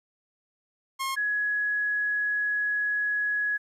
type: tone pair in turn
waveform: sawtooth / sine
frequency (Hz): 1073 / 1678.4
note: C6 / G#6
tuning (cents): +43 / +18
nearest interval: minor sixth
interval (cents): 775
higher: second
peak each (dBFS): -24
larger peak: neither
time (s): 0.99-1.16 / 1.16-3.58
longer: second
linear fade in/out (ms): 20
effects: resampled to 32000 Hz + 11-bit